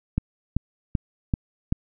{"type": "click train", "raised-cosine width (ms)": 5, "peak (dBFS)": -9, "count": 5, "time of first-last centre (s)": [0.18, 1.724], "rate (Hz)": 2.59, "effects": []}